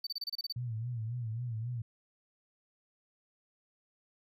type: tone bursts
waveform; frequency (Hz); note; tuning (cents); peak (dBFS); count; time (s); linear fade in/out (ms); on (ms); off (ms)
triangle; 4572; D8; -47; -33; 9; 0.04-0.525; 5; 29; 28
type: tone with vibrato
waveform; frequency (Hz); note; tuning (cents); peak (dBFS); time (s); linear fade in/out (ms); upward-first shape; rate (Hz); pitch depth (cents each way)
sine; 116.54; A#2; 0; -34; 0.56-1.82; 5; sine; 3.7; 110
effects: none